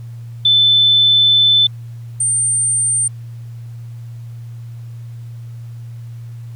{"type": "tone pair in turn", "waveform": "sine", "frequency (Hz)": [3520, 8852], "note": ["A7", "C#9"], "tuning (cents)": [0, -3], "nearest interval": "octave + major third", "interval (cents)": 1597, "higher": "second", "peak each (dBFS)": [-8, -13], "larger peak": "first", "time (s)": [[0.45, 1.67], [2.2, 3.08]], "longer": "first", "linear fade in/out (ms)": 5, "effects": ["added 117 Hz sine -28 dBFS peak until 6.55 s", "pink hiss -53 dBFS RMS until 6.55 s"]}